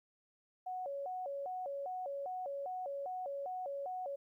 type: tone with vibrato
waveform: sine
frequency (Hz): 642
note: E5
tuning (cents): -46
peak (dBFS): -38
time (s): 0.66-4.16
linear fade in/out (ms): 10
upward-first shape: square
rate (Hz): 2.5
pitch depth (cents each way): 240
effects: 13-bit